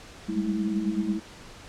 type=tone cluster; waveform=sine; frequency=197.6 / 206 / 215.8 / 324.2 Hz; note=G3 / G#3 / A3 / E4; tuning=+14 / -14 / -33 / -29 cents; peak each=-30 dBFS; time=0.28-1.2 s; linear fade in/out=20 ms; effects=pink hiss -46 dBFS RMS until 1.68 s + low-pass 7000 Hz 12 dB/octave

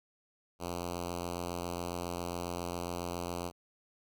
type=tone with notch filter; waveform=5% pulse; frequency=87.31 Hz; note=F2; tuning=in tune; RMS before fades=-38 dBFS; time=0.59-3.52 s; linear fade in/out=50 ms; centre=1900 Hz; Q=1.3; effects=none

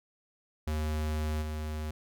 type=tone with level steps; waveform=square; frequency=76.9 Hz; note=D#2; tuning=20 cents flat; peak=-30 / -34 dBFS; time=0.67-1.91 s; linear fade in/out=5 ms; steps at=1.41 s; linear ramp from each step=20 ms; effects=none

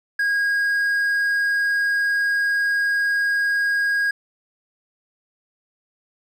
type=tone with vibrato; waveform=triangle; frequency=1637 Hz; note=G#6; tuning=25 cents flat; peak=-16 dBFS; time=0.19-4.11 s; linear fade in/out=5 ms; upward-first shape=square; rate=20 Hz; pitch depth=9 cents each way; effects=none

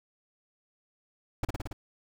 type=noise with echo; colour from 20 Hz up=brown; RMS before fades=-23 dBFS; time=1.43-1.45 s; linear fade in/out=5 ms; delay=56 ms; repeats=5; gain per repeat=-2 dB; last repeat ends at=1.73 s; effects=none

